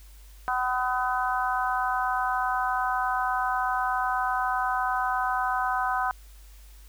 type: harmonic tone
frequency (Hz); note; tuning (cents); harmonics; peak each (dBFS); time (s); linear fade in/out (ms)
251.9; B3; +34; 3 / 4 / 5 / 6; -28 / -29 / -30 / -31; 0.48-6.11; 0
effects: added 50 Hz sine -46 dBFS peak until 6.88 s + white hiss -57 dBFS RMS until 6.88 s